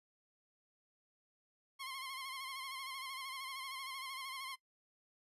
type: tone with vibrato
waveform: 15% pulse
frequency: 1065 Hz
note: C6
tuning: 30 cents sharp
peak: -37 dBFS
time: 1.79-4.56 s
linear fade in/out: 20 ms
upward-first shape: sine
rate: 13 Hz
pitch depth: 59 cents each way
effects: noise-tail reverb RT60 0.1 s tail -19 dB re dry + resampled to 32000 Hz